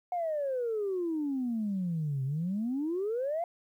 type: exponential two-way sweep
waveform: sine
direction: down then up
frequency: 728 to 130 to 709 Hz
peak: -28 dBFS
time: 0.12-3.44 s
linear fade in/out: 2 ms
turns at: 2.24 s
effects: tanh soft clip ceiling -25 dBFS + 11-bit